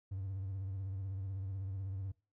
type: tone with vibrato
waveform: triangle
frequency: 96.4 Hz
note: G2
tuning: 28 cents flat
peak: -35 dBFS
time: 0.11-2.12 s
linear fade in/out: 10 ms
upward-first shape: triangle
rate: 16 Hz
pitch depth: 74 cents each way
effects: noise-tail reverb RT60 0.3 s tail -23 dB re dry + tanh soft clip ceiling -31 dBFS